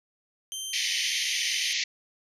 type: tone with vibrato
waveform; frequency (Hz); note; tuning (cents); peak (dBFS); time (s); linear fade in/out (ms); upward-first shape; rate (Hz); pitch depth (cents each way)
20% pulse; 3089; G7; -26; -27; 0.52-1.73; 0; square; 1.8; 23
type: band-pass noise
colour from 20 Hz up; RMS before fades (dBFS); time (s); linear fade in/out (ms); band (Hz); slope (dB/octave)
pink; -29; 0.73-1.84; 5; 1900 to 6600; 96
effects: none